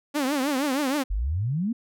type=tone with vibrato; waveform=sawtooth; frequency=277.2 Hz; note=C#4; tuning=in tune; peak=-19 dBFS; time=0.14-1.04 s; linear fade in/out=20 ms; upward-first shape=triangle; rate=6.4 Hz; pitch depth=180 cents each way
type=exponential sweep; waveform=sine; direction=up; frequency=43.37 to 247.1 Hz; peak=-23 dBFS; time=1.1-1.73 s; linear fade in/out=10 ms
effects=none